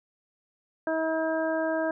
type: harmonic tone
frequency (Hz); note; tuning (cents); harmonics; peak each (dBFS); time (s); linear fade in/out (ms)
320.5; E4; -49; 1 / 2 / 3 / 4 / 5; -30 / -27 / -36 / -41 / -34; 0.87-1.91; 2
effects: none